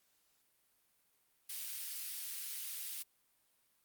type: high-pass noise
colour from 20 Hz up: white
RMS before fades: -43 dBFS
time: 1.49-3.03 s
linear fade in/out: 10 ms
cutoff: 2700 Hz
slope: 12 dB/octave
effects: white hiss -75 dBFS RMS until 3.84 s + Opus 48 kbps